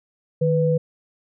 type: tone pair together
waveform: sine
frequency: 155.4 / 495.8 Hz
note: D#3 / B4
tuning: -2 / +7 cents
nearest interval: octave + minor sixth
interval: 2009 cents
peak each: -19 dBFS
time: 0.41-0.78 s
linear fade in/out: 10 ms
effects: none